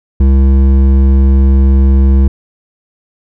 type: tone with hard clipping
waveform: sine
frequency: 67.1 Hz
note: C2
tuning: 44 cents sharp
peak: -6 dBFS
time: 0.2-2.28 s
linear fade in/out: 5 ms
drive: 10 dB
effects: none